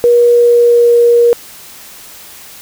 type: tone with pitch glide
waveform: sine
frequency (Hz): 478.8 to 474.1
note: A#4 to A#4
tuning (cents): +46 to +29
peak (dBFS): -4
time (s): 0.04-1.33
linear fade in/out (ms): 0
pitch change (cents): -17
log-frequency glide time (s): 0.25-0.99
effects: white hiss -34 dBFS RMS until 2.61 s